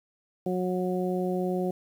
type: harmonic tone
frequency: 182.5 Hz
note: F#3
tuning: 24 cents flat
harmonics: 1 / 2 / 3 / 4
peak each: -29 / -29 / -34 / -36 dBFS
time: 0.46-1.71 s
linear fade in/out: 5 ms
effects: 9-bit